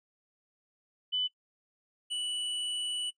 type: tone pair in turn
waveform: sine / square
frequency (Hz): 3000 / 2959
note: F#7 / F#7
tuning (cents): +23 / -1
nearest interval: unison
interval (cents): 24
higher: first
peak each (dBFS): -27 / -32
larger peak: first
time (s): 1.12-1.28 / 2.1-3.11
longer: second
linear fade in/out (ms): 20
effects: noise-tail reverb RT60 0.1 s tail -20 dB re dry + resampled to 22050 Hz